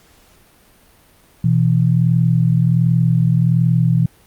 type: tone pair together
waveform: sine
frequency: 123.47 / 164.81 Hz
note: B2 / E3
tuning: 0 / 0 cents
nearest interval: perfect fourth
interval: 500 cents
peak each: -14 dBFS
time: 1.44-4.06 s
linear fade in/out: 5 ms
effects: pink hiss -51 dBFS RMS until 4.26 s + Opus 48 kbps